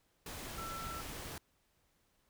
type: tone in noise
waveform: sine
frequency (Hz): 1337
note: E6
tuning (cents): +24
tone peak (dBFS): -43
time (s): 0.58-1.01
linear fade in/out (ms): 2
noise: pink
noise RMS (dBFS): -45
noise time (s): 0.26-1.38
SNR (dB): -1
effects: pink hiss -75 dBFS RMS until 2.29 s